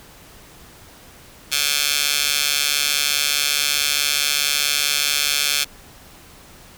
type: tone with high-pass filter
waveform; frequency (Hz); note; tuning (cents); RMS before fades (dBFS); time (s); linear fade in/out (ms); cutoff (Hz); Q
15% pulse; 144.7; D3; -25; -20; 1.51-5.65; 20; 3200; 1.1
effects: pink hiss -45 dBFS RMS until 6.77 s